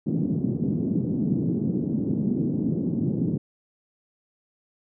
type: band-pass noise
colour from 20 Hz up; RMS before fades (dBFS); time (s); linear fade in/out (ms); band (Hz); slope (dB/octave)
pink; -25; 0.06-3.38; 10; 150 to 300; 24
effects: none